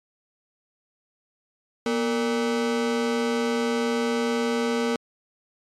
40% pulse ring-modulated tone, 349.7 Hz, F4, 2 cents sharp, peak -18 dBFS, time 1.86-4.96 s, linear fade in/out 2 ms, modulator 110 Hz, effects low-pass 7000 Hz 12 dB/octave + MP3 96 kbps

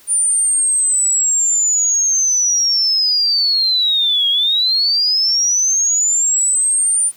sine linear two-way sweep, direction down then up, 9300 to 3246 to 9300 Hz, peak -12 dBFS, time 0.07-7.12 s, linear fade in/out 50 ms, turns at 4.29 s, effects white hiss -47 dBFS RMS until 7.16 s

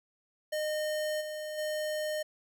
square tone with level steps, 612 Hz, D#5, 29 cents flat, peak -31 / -37 / -32 dBFS, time 0.52-2.23 s, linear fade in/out 10 ms, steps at 1.2 / 1.57 s, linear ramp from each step 20 ms, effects none

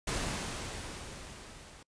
pink noise with level ramp, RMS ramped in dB -33 to -53 dBFS, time 0.07-1.83 s, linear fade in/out 5 ms, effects noise-tail reverb RT60 0.1 s tail -26 dB re dry + resampled to 22050 Hz

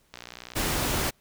click train, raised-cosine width 0.2 ms, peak -22 dBFS, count 25, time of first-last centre 0.14-0.536 s, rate 60.6 Hz
pink noise, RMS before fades -27 dBFS, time 0.55-1.11 s, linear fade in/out 20 ms
effects pink hiss -65 dBFS RMS until 1.2 s

